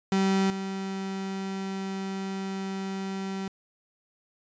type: tone with level steps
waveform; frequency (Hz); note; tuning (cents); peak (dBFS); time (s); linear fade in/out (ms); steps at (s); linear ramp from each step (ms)
35% pulse; 192.9; G3; -28; -20 / -29; 0.12-3.48; 2; 0.5; 2
effects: resampled to 16000 Hz